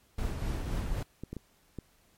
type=noise with tremolo; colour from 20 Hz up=brown; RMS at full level=-31 dBFS; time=0.18-1.03 s; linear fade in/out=5 ms; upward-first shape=sine; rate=3.9 Hz; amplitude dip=35%
type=clicks; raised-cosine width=3 ms; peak=-25 dBFS; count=4; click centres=1.236 / 1.33 / 1.367 / 1.787 s
effects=pink hiss -66 dBFS RMS until 2.17 s + MP3 64 kbps